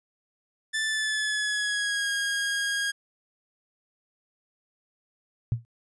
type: tone with pitch glide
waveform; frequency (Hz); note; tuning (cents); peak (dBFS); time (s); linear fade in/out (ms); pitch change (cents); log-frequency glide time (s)
sawtooth; 1760 to 1632.7; A6 to G#6; 0 to -30; -22; 0.73-2.92; 20; -130; 0.85-2.1
type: tone with exponential decay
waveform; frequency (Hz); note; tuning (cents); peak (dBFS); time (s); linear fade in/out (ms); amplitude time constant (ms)
sine; 116.54; A#2; 0; -18; 5.52-5.65; 0; 27
effects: resampled to 24000 Hz